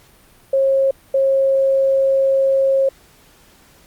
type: tone bursts at uneven times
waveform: sine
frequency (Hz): 540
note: C#5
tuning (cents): -45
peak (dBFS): -12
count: 2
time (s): 0.53-0.91 / 1.14-2.89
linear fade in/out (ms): 5
effects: pink hiss -50 dBFS RMS until 3.86 s + Opus 48 kbps